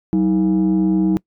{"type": "tone pair together", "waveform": "sine", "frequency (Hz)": [189, 317.9], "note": ["F#3", "D#4"], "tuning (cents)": [37, 37], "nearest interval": "major sixth", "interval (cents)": 900, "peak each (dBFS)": -14, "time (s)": [0.13, 1.17], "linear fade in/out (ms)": 0, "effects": ["noise-tail reverb RT60 0.1 s tail -25 dB re dry", "tanh soft clip ceiling -10 dBFS"]}